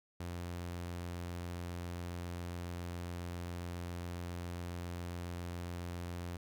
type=tone; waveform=sawtooth; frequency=87.31 Hz; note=F2; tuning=in tune; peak=-36 dBFS; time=0.2-6.37 s; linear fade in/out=5 ms; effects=none